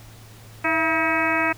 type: harmonic tone with a mistuned harmonic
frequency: 320 Hz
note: D#4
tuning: 49 cents sharp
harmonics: 1 / 2 / 3 / 4 / 5 / 6 / 7 / 8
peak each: -27 / -27 / -27 / -27 / -27 / -27 / -27 / -27 dBFS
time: 0.64-1.53 s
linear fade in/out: 10 ms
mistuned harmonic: 2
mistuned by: +68 cents
effects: added 110 Hz sine -44 dBFS peak until 1.57 s + pink hiss -48 dBFS RMS until 1.57 s